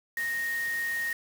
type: tone in noise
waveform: sine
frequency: 1860 Hz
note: A#6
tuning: 4 cents flat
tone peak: -28 dBFS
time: 0.17-1.13 s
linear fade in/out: 2 ms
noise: white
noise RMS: -42 dBFS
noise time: 0.17-1.13 s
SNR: +11 dB
effects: none